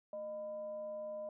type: tone with frequency modulation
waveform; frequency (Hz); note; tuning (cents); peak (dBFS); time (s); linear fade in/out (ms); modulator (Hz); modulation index
sine; 613; D#5; -26; -40; 0.13-1.29; 2; 389; 0.28
effects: none